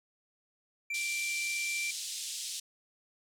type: tone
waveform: triangle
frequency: 2349 Hz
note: D7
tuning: in tune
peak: -31 dBFS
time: 0.9-1.91 s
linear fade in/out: 5 ms
type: band-pass noise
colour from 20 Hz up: white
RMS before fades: -39 dBFS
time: 0.94-2.6 s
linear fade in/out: 5 ms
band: 3100 to 8800 Hz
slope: 24 dB/octave
effects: none